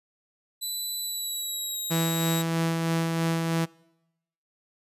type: tone with pitch glide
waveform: 15% pulse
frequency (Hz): 3978 to 3825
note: B7 to A#7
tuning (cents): +12 to +44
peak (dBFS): -23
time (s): 0.61-2.43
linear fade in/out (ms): 20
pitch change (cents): -68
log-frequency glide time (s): 1-1.77
type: tone with tremolo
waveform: sawtooth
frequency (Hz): 164.81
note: E3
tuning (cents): 0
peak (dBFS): -19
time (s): 1.9-3.66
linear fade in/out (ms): 20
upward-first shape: sine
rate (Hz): 3.1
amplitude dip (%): 30
effects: noise-tail reverb RT60 0.9 s tail -24 dB re dry + resampled to 32000 Hz